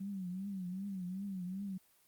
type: tone with vibrato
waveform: sine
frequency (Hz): 189.3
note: F#3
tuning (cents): +40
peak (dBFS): -38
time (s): 0-1.78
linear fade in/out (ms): 10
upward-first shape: triangle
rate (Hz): 2.6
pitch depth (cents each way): 130
effects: white hiss -69 dBFS RMS until 2.07 s + Opus 24 kbps